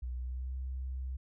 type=tone with pitch glide; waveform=sine; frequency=61.74 to 64.77 Hz; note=B1 to C2; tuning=0 to -17 cents; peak=-35 dBFS; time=0.02-1.17 s; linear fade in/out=10 ms; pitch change=+83 cents; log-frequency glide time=0.16-0.54 s; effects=none